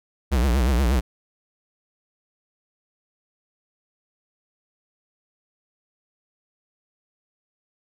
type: tone with vibrato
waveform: square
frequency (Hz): 63.6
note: C2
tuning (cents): -48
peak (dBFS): -18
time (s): 0.31-1.01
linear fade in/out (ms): 20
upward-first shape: triangle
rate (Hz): 8.4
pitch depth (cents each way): 220
effects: none